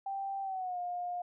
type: tone with pitch glide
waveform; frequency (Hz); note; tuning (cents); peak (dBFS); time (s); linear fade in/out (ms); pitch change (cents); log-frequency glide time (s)
sine; 784 to 710.7; G5 to F5; 0 to +30; -34; 0.06-1.22; 5; -170; 0.42-0.79
effects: none